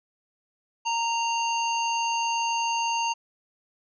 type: harmonic tone with a mistuned harmonic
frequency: 927 Hz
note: A#5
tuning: 10 cents flat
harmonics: 1 / 3 / 5 / 7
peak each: -25 / -30 / -37 / -35 dBFS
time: 0.85-3.14 s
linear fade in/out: 20 ms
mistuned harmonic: 7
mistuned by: -32 cents
effects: none